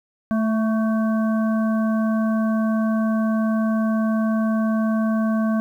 harmonic tone with a mistuned harmonic, 220 Hz, A3, in tune, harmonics 1 / 3 / 5 / 7, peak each -18 / -28 / -32 / -35 dBFS, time 0.31-5.6 s, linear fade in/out 0 ms, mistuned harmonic 5, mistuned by +29 cents, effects 9-bit

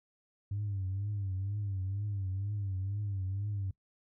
sine tone with vibrato, 98.8 Hz, G2, 14 cents sharp, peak -31 dBFS, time 0.51-3.71 s, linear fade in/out 5 ms, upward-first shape triangle, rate 2.1 Hz, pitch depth 110 cents each way, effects noise-tail reverb RT60 0.1 s tail -22 dB re dry + tanh soft clip ceiling -29 dBFS

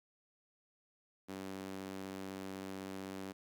sawtooth tone with high-pass filter, 95.9 Hz, G2, 37 cents flat, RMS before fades -45 dBFS, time 1.28-3.33 s, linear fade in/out 20 ms, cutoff 250 Hz, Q 1.6, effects none

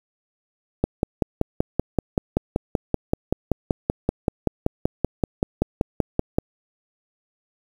click train, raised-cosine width 2 ms, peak -5 dBFS, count 30, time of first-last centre 0.84-6.385 s, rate 5.23 Hz, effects 7-bit

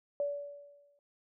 sine tone with exponential decay, 574 Hz, D5, 40 cents flat, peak -28 dBFS, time 0.2-0.99 s, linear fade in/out 1 ms, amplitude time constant 170 ms, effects none

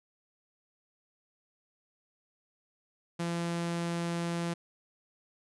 sawtooth tone, 170.4 Hz, F3, 42 cents flat, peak -27 dBFS, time 3.19-4.54 s, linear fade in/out 10 ms, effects resampled to 24000 Hz

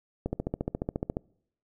click train, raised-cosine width 2 ms, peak -16 dBFS, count 14, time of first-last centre 0.26-1.169 s, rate 14.3 Hz, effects noise-tail reverb RT60 0.7 s tail -26 dB re dry

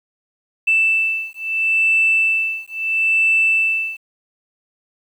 sine beating tone pair, 2650 / 2650.75 Hz, E7 / E7, +9 / +9 cents, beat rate 0.75 Hz, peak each -17 dBFS, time 0.67-3.97 s, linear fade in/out 10 ms, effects tanh soft clip ceiling -7 dBFS + 8-bit

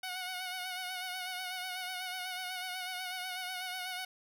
10% pulse tone with vibrato, 735 Hz, F#5, 12 cents flat, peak -29 dBFS, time 0.03-4.05 s, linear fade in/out 5 ms, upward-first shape sine, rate 8.1 Hz, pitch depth 38 cents each way, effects none

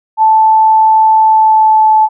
sine tone with pitch glide, 877 to 868.4 Hz, A5 to A5, -6 to -23 cents, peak -4 dBFS, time 0.17-2.09 s, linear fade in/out 50 ms, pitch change -17 cents, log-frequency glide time 1.18-1.94 s, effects none

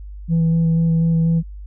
sine tone with vibrato, 164.81 Hz, E3, in tune, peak -11 dBFS, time 0.28-1.43 s, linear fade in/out 50 ms, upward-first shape square, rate 4.1 Hz, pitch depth 10 cents each way, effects tanh soft clip ceiling -12 dBFS + added 50 Hz sine -31 dBFS peak until 1.66 s

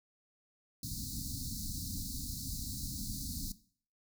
pink band-stop noise, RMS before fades -40 dBFS, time 0.83-3.52 s, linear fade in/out 2 ms, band 290 to 4000 Hz, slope 96 dB/octave, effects noise-tail reverb RT60 0.5 s tail -17 dB re dry

